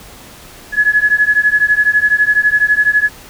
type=beating tone pair; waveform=sine; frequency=1691 / 1703 Hz; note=G#6 / G#6; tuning=+31 / +43 cents; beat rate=12 Hz; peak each=-12 dBFS; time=0.72-3.1 s; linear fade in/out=50 ms; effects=pink hiss -37 dBFS RMS until 3.29 s